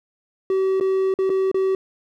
triangle tone with dropouts, 381.8 Hz, G4, 46 cents flat, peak -15 dBFS, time 0.5-1.75 s, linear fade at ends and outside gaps 2 ms, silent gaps 0.8-0.809 / 1.14-1.188 / 1.295-1.3 / 1.515-1.544 s, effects none

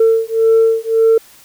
sine beating tone pair, 449.3 / 451.1 Hz, A4 / A4, +36 / +43 cents, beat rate 1.8 Hz, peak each -11 dBFS, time 0-1.18 s, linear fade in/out 5 ms, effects tanh soft clip ceiling -4 dBFS + white hiss -44 dBFS RMS until 1.44 s

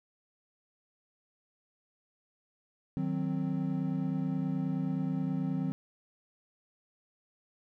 triangle chord, C diminished, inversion first, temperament equal, 155.56 / 185 / 261.6 Hz, Eb3 / Gb3 / C4, 0 / 0 / 0 cents, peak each -32 dBFS, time 2.97-5.72 s, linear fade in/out 0 ms, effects none

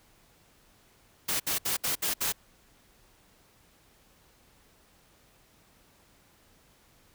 white noise bursts, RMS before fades -29 dBFS, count 6, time 1.28-2.325 s, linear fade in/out 10 ms, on 120 ms, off 65 ms, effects pink hiss -62 dBFS RMS until 7.14 s

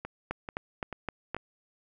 two click trains, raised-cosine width 0.5 ms, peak -22 / -17 dBFS, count 4 / 5, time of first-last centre 0.05-1.366 / 0.31-1.346 s, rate 2.28 / 3.86 Hz, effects none

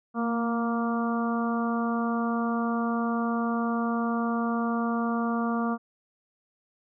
harmonic tone with a mistuned harmonic, 233.7 Hz, A#3, 5 cents sharp, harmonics 1 / 2 / 3 / 4 / 5 / 6, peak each -26 / -35 / -34 / -38 / -33 / -39 dBFS, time 0.14-5.78 s, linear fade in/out 50 ms, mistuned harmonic 1, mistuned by -24 cents, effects none

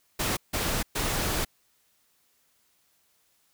pink noise bursts at uneven times, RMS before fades -28 dBFS, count 3, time 0.19-0.37 / 0.53-0.83 / 0.95-1.45 s, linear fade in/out 10 ms, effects white hiss -68 dBFS RMS until 3.53 s

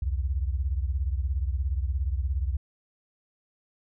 sine beating tone pair, 63.7 / 80.7 Hz, C2 / E2, -46 / -36 cents, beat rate 17 Hz, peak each -26 / -30 dBFS, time 0.02-2.57 s, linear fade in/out 5 ms, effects none

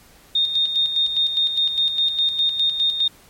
sine tone with tremolo, 3672 Hz, A#7, 27 cents flat, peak -15 dBFS, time 0.35-3.08 s, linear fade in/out 5 ms, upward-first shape square, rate 4.9 Hz, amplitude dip 55%, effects pink hiss -50 dBFS RMS until 3.29 s + MP3 64 kbps

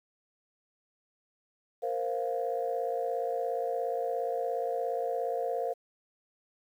sine chord, Bb suspended second, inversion none, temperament equal, 466.2 / 523.3 / 698.5 Hz, Bb4 / C5 / F5, 0 / 0 / 0 cents, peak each -33 dBFS, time 1.82-5.74 s, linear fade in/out 20 ms, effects tanh soft clip ceiling -20 dBFS + 10-bit

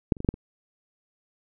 clicks, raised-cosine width 3 ms, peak -6 / -29 / -19 / -17 / -6 / -25 dBFS, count 6, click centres 0.122 / 0.168 / 0.204 / 0.247 / 0.289 / 0.341 s, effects none

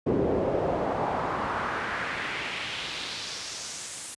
brown noise with band-pass filter sweep, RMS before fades -30 dBFS, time 0.06-4.15 s, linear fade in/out 10 ms, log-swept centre 370 to 9300 Hz, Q 1.9, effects high-pass 60 Hz 12 dB/octave + resampled to 24000 Hz

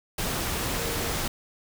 sine tone in noise, 466.2 Hz, A#4, in tune, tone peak -37 dBFS, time 0.78-1.12 s, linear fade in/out 5 ms, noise pink, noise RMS -29 dBFS, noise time 0.18-1.28 s, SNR -11 dB, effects none

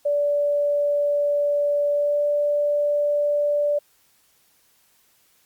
sine tone with pitch glide, 580 to 584.7 Hz, D5 to D5, -22 to -8 cents, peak -18 dBFS, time 0.05-3.79 s, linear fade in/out 10 ms, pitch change +14 cents, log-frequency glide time 1.9-2.22 s, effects white hiss -61 dBFS RMS until 5.45 s + Opus 48 kbps

